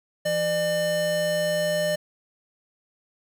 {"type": "tone pair together", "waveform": "square", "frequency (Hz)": [168.26, 600], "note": ["E3", "D5"], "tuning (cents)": [36, 37], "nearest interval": "octave + minor seventh", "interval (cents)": 2201, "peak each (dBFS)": [-34, -23], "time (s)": [0.25, 1.96], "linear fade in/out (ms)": 10, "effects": []}